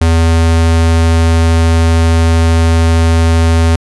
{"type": "tone", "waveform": "square", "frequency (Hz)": 82.41, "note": "E2", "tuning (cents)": 0, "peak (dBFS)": -7, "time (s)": [0.01, 3.76], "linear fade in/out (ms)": 5, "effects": ["resampled to 24000 Hz"]}